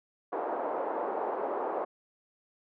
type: band-pass noise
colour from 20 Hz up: white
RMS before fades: -33 dBFS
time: 0.32-1.85 s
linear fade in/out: 10 ms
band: 360 to 890 Hz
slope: 24 dB/octave
effects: none